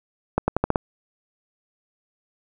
accelerating click train, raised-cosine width 1 ms, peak -5 dBFS, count 6, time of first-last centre 0.38-0.758 s, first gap 100 ms, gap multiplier 0.86, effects none

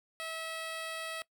10% pulse tone, 648 Hz, E5, 30 cents flat, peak -29 dBFS, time 0.2-1.22 s, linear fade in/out 0 ms, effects noise-tail reverb RT60 0.1 s tail -21 dB re dry

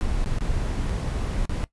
brown noise with dropouts, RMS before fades -25 dBFS, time 0.01-1.64 s, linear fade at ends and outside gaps 0 ms, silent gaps 0.243-0.26 / 0.385-0.408 / 0.89-0.894 / 1.454-1.495 s, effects noise-tail reverb RT60 0.1 s tail -18 dB re dry + resampled to 24000 Hz

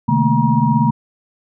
sine tone cluster, 130.5 / 152.4 / 215.7 / 231.8 / 951 Hz, C3 / D#3 / A3 / A#3 / A#5, -4 / -36 / -34 / -10 / +34 cents, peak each -18 dBFS, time 0.08-0.91 s, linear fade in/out 10 ms, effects none

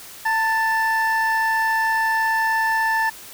triangle tone pair together, 896.4 / 1760 Hz, A5 / A6, +32 / 0 cents, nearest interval octave, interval 1168 cents, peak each -18 dBFS, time 0.25-3.1 s, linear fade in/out 10 ms, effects tanh soft clip ceiling -9 dBFS + white hiss -40 dBFS RMS until 3.33 s

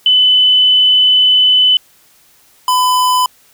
sine / square tone pair in turn, 3011 / 1004.8 Hz, F#7 / B5, +30 / +30 cents, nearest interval octave + perfect fifth, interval 1900 cents, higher first, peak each -6 / -10 dBFS, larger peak first, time 0.06-1.77 / 2.68-3.26 s, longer first, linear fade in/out 2 ms, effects white hiss -49 dBFS RMS until 3.53 s

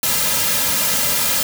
white noise with comb filter, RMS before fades -18 dBFS, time 0.03-1.43 s, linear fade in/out 2 ms, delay 2.7 ms, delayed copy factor -0.85, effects none

